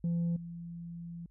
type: tone with level steps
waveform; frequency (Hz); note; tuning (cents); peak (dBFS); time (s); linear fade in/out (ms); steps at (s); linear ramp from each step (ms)
sine; 170; F3; -46; -26 / -40; 0.04-1.26; 2; 0.36; 5
effects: tanh soft clip ceiling -27 dBFS + added 51 Hz sine -60 dBFS peak until 1.3 s